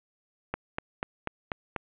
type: click train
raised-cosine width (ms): 0.5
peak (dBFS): -15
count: 6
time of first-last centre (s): 0.54-1.762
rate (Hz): 4.09
effects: resampled to 8000 Hz + 7-bit